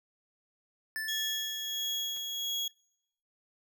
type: tone with exponential decay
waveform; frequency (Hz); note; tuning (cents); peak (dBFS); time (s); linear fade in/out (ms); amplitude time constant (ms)
square; 1757; A6; -3; -33; 0.96-2.71; 0; 380
type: tone with tremolo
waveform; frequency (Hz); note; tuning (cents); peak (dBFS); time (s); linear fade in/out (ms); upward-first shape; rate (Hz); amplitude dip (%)
35% pulse; 3322; G#7; 0; -29; 1.08-2.68; 5; sine; 1.5; 40
type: clicks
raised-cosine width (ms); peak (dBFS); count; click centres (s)
0.2; -36; 2; 2.164 / 2.173
effects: noise-tail reverb RT60 0.8 s tail -26 dB re dry